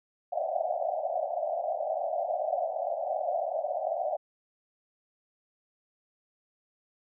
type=band-pass noise; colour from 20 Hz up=white; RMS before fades=-31 dBFS; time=0.32-4.17 s; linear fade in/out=10 ms; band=580 to 750 Hz; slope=96 dB/octave; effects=none